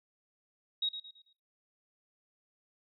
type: tone with echo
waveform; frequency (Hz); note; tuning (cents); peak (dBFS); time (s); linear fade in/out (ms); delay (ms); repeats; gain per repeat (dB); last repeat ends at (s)
sine; 3789; A#7; +27; -29; 0.82-0.89; 5; 110; 4; -9; 1.33
effects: noise-tail reverb RT60 0.5 s tail -20 dB re dry